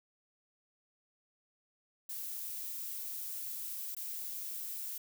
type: noise with dropouts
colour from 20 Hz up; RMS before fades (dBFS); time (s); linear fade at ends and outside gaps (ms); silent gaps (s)
violet; -41; 2.09-4.98; 5; 3.949-3.966
effects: none